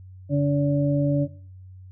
harmonic tone, 143.2 Hz, D3, 43 cents flat, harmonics 1 / 2 / 4, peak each -20 / -23 / -26 dBFS, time 0.29-1.28 s, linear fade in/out 50 ms, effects noise-tail reverb RT60 0.5 s tail -19 dB re dry + added 93 Hz sine -41 dBFS peak until 1.91 s

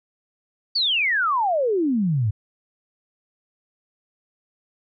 sine exponential sweep, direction down, 4674 to 98 Hz, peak -18 dBFS, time 0.75-2.31 s, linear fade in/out 10 ms, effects none

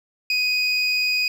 triangle tone pair together, 2500 / 4908 Hz, D#7 / D#8, +8 / -25 cents, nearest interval octave, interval 1167 cents, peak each -19 / -22 dBFS, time 0.3-1.28 s, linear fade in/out 2 ms, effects none

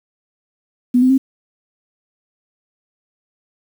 sine tone with pitch steps, 247.1 / 256.4 / 266.1 Hz, B3 / C4 / C4, +1 / -35 / +29 cents, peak -9 dBFS, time 0.94-1.18 s, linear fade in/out 10 ms, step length 80 ms, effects 7-bit

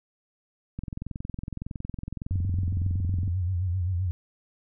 click train, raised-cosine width 5 ms, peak -21 dBFS, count 55, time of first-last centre 0.79-3.278 s, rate 21.7 Hz
sine tone with vibrato, 90.5 Hz, F#2, 38 cents flat, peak -24 dBFS, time 2.31-4.11 s, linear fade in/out 0 ms, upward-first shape sine, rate 7.7 Hz, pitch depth 97 cents each way
effects none

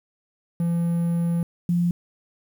triangle / sine tone pair in turn, 170 / 173.87 Hz, F3 / F3, -46 / -7 cents, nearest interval unison, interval 39 cents, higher second, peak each -18 dBFS, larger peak neither, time 0.6-1.43 / 1.69-1.91 s, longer first, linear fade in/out 2 ms, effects 8-bit

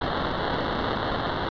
violet noise with sample-and-hold, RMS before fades -27 dBFS, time 0.01-1.49 s, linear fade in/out 5 ms, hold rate 2450 Hz, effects resampled to 11025 Hz

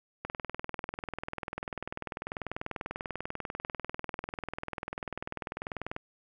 click train, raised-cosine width 0.5 ms, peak -20 dBFS, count 117, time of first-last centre 0.25-5.964 s, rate 20.3 Hz, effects none

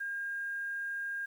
sine tone with quantisation, 1613 Hz, G6, 49 cents sharp, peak -34 dBFS, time 0-1.26 s, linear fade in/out 10 ms, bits 10, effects none

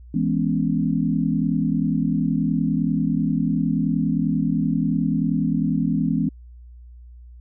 sine chord, C# minor seventh, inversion first, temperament equal, 164.81 / 207.7 / 246.9 / 277.2 Hz, E3 / G#3 / B3 / C#4, 0 / 0 / 0 / 0 cents, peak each -23 / -24 / -24 / -25 dBFS, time 0.14-6.29 s, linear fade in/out 5 ms, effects added 60 Hz sine -40 dBFS peak until 7.4 s

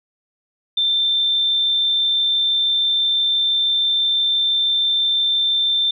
sine tone, 3567 Hz, A7, 23 cents sharp, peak -15 dBFS, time 0.77-5.91 s, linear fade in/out 5 ms, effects none

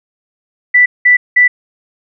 sine tone bursts, 1975.5 Hz, B6, in tune, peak -4 dBFS, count 3, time 0.74-1.48 s, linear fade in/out 10 ms, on 120 ms, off 190 ms, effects none

